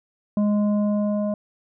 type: tone with frequency modulation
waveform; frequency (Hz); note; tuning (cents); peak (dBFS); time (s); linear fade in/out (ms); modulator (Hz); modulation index
sine; 207.7; G#3; 0; -19; 0.37-1.34; 2; 415; 0.9
effects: none